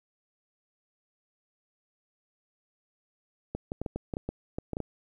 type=clicks; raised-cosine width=2 ms; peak=-19 dBFS; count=12; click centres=3.55 / 3.719 / 3.816 / 3.862 / 3.96 / 4.138 / 4.169 / 4.29 / 4.585 / 4.733 / 4.769 / 4.803 s; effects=10-bit